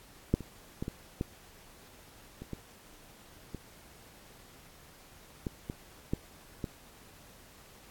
clicks, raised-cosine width 3 ms, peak -11 / -28 / -21 / -22 / -18 / -29 / -24 / -26 / -20 / -23 / -16 / -21 dBFS, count 12, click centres 0.34 / 0.407 / 0.825 / 0.881 / 1.211 / 2.42 / 2.533 / 3.547 / 5.468 / 5.699 / 6.135 / 6.642 s, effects pink hiss -56 dBFS RMS until 7.9 s + AAC 64 kbps

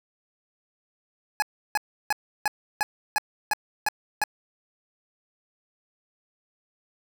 25% pulse tone bursts, 842 Hz, G#5, 24 cents sharp, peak -17 dBFS, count 9, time 1.4-4.238 s, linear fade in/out 0 ms, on 22 ms, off 330 ms, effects none

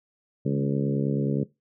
harmonic tone with a mistuned harmonic, 69.5 Hz, C#2, 5 cents sharp, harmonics 2 / 3 / 4 / 5 / 6 / 7 / 8, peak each -25 / -28 / -30 / -36 / -32 / -36 / -40 dBFS, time 0.45-1.44 s, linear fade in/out 10 ms, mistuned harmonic 2, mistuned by +40 cents, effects noise-tail reverb RT60 0.2 s tail -19 dB re dry

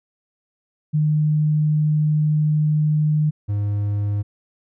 sine / triangle tone pair in turn, 152.2 / 102.61 Hz, D#3 / G#2, -38 / -20 cents, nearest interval perfect fifth, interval 682 cents, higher first, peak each -15 / -17 dBFS, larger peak first, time 0.93-3.31 / 3.48-4.23 s, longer first, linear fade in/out 20 ms, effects none

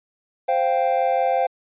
triangle chord, C suspended fourth, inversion none, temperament equal, 523.3 / 698.5 / 784 Hz, C5 / F5 / G5, 0 / 0 / 0 cents, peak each -20 dBFS, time 0.48-1.47 s, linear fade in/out 10 ms, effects resampled to 8000 Hz

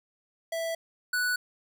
square tone pair in turn, 659.3 / 1480.1 Hz, E5 / F#6, 0 / 0 cents, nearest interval octave + major second, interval 1400 cents, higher second, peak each -30 / -26 dBFS, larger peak second, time 0.52-0.75 / 1.13-1.36 s, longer neither, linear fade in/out 5 ms, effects none

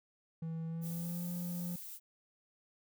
triangle tone with pitch glide, 162.9 to 175.6 Hz, E3 to F3, -20 to +10 cents, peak -35 dBFS, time 0.42-1.76 s, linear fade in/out 5 ms, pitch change +130 cents, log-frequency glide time 0.67-1.25 s
violet noise, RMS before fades -47 dBFS, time 0.81-2 s, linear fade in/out 50 ms
effects none

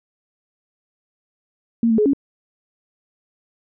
sine tone with pitch steps, 230.8 / 223.2 / 422.8 / 278.5 Hz, A#3 / A3 / G#4 / C#4, -17 / +25 / +31 / +8 cents, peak -13 dBFS, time 1.83-2.134 s, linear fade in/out 2 ms, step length 76 ms, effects none

